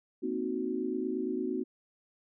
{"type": "chord", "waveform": "sine", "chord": "C half-diminished seventh", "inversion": "third", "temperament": "equal", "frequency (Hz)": [233.1, 261.6, 311.1, 370], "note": ["Bb3", "C4", "Eb4", "Gb4"], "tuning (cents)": [0, 0, 0, 0], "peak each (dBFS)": [-38, -35, -37, -34], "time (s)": [0.22, 1.64], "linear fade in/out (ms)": 20, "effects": []}